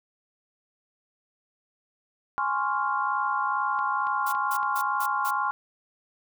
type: chord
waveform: sine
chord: Db major seventh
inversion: second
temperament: equal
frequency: 830.6 / 1046.5 / 1108.7 / 1396.9 Hz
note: Ab5 / C6 / Db6 / F6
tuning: 0 / 0 / 0 / 0 cents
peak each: -30 / -28 / -30 / -30 dBFS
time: 2.38-5.51 s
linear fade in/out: 0 ms
type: click train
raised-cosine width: 0.3 ms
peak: -29 dBFS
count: 4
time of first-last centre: 3.79-4.63 s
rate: 3.57 Hz
type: noise bursts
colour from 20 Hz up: blue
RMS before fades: -36 dBFS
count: 5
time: 4.26-5.31 s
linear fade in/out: 10 ms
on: 66 ms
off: 180 ms
effects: none